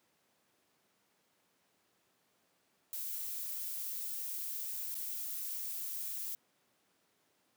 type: noise with dropouts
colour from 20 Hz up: violet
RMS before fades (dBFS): -40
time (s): 2.93-6.35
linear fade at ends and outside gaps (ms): 0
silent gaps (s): 4.944-4.952
effects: pink hiss -74 dBFS RMS until 7.56 s + high-pass 200 Hz 12 dB/octave